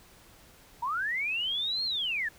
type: linear two-way sweep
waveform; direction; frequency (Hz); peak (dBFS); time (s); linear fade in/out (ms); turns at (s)
sine; up then down; 904 to 4320 to 1661; -28; 0.82-2.29; 10; 1.84
effects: pink hiss -56 dBFS RMS until 2.38 s